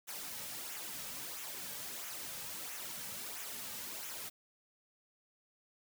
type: noise with flanger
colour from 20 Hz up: white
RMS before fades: -44 dBFS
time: 0.07-4.3 s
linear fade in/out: 20 ms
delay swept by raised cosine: 0.21 to 2.91 ms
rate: 1.5 Hz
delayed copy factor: -0.55
effects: none